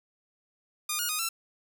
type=tone with pitch steps; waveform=5% pulse; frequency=1218 / 1435 / 1240 / 1343 Hz; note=D#6 / F6 / D#6 / E6; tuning=-37 / +47 / -6 / +32 cents; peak=-17 dBFS; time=0.89-1.29 s; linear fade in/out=5 ms; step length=100 ms; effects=none